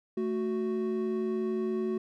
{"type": "tone pair together", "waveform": "triangle", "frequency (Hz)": [220.7, 370], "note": ["A3", "F#4"], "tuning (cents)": [5, 0], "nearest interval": "major sixth", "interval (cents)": 895, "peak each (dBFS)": [-30, -28], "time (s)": [0.17, 1.98], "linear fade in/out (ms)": 5, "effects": []}